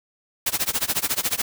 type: noise with tremolo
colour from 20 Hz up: white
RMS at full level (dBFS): -21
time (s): 0.46-1.42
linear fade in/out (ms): 5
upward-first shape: sine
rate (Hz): 14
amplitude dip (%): 95
effects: none